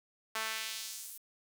sawtooth tone with high-pass filter sweep, 220.7 Hz, A3, 5 cents sharp, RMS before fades -40 dBFS, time 0.35-1.18 s, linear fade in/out 5 ms, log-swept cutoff 1100 to 12000 Hz, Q 0.99, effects 10-bit

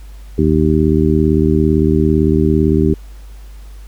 harmonic tone, 77.78 Hz, D#2, in tune, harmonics 1 / 2 / 3 / 4 / 5, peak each -16 / -16 / -16 / -16 / -16 dBFS, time 0.38-2.94 s, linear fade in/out 5 ms, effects added 50 Hz sine -31 dBFS peak until 3.87 s + pink hiss -48 dBFS RMS until 3.87 s

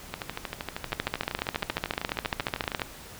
two click trains, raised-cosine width 0.3 ms, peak -15 / -10 dBFS, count 35 / 28, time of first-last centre 0.14-2.796 / 0.93-2.818 s, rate 12.8 / 14.3 Hz, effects pink hiss -45 dBFS RMS until 3.19 s

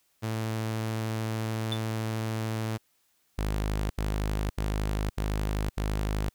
sawtooth tone, 110.8 Hz, A2, 13 cents sharp, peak -25 dBFS, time 0.22-2.78 s, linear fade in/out 20 ms
triangle tone with exponential decay, 3520 Hz, A7, in tune, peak -25 dBFS, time 1.72-1.82 s, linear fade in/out 1 ms, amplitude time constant 21 ms
sawtooth tone bursts, 51.91 Hz, G#1, in tune, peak -23 dBFS, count 5, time 3.38-6.292 s, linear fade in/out 5 ms, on 520 ms, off 78 ms
effects white hiss -70 dBFS RMS until 6.34 s

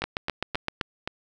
two click trains, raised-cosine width 0.3 ms, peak -10 / -13 dBFS, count 7 / 5, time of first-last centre 0.04-0.812 / 0.02-1.075 s, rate 7.77 / 3.79 Hz, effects none

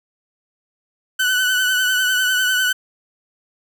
30% pulse tone with vibrato, 1501 Hz, F#6, 24 cents sharp, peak -13 dBFS, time 1.19-2.73 s, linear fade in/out 10 ms, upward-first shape triangle, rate 10 Hz, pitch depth 47 cents each way, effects none

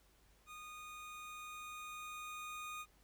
25% pulse tone with level ramp, 1232 Hz, D#6, 17 cents flat, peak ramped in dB -46 to -40 dBFS, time 0.46-2.86 s, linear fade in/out 50 ms, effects added 50 Hz sine -70 dBFS peak until 3.03 s + pink hiss -71 dBFS RMS until 3.03 s

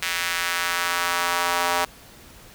square tone with high-pass filter sweep, 87.3 Hz, F2, in tune, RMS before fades -24 dBFS, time 0.02-1.85 s, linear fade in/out 5 ms, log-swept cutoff 2000 to 820 Hz, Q 1.4, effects pink hiss -47 dBFS RMS until 2.54 s

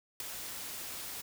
white noise with ADSR envelope, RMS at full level -33 dBFS, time 0.2-1.22 s, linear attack 3 ms, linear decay 7 ms, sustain -9 dB, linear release 15 ms, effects none

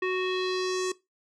square tone with low-pass filter sweep, 370 Hz, F#4, in tune, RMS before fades -28 dBFS, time 0.02-0.92 s, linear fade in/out 5 ms, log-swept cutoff 2300 to 7500 Hz, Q 2.8, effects noise-tail reverb RT60 0.2 s tail -19 dB re dry

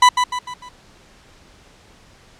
40% pulse tone with echo, 994 Hz, B5, 11 cents sharp, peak -6 dBFS, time 0.02-0.09 s, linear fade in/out 5 ms, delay 150 ms, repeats 4, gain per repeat -7 dB, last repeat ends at 0.69 s, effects pink hiss -49 dBFS RMS until 2.39 s + low-pass 7000 Hz 12 dB/octave

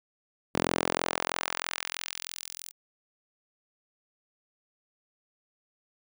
sawtooth tone with high-pass filter sweep, 43.09 Hz, F1, 22 cents flat, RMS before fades -33 dBFS, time 0.54-2.72 s, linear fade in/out 20 ms, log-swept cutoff 230 to 7800 Hz, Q 0.83, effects none

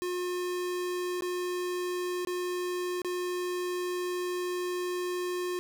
square tone with dropouts, 358.7 Hz, F4, 46 cents sharp, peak -31 dBFS, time 0.02-5.59 s, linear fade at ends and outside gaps 0 ms, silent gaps 1.208-1.222 / 2.249-2.272 / 3.018-3.047 s, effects none

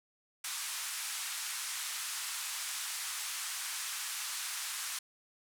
white band-pass noise, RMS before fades -39 dBFS, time 0.44-4.99 s, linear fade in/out 5 ms, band 1000 to 11000 Hz, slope 24 dB/octave, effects none

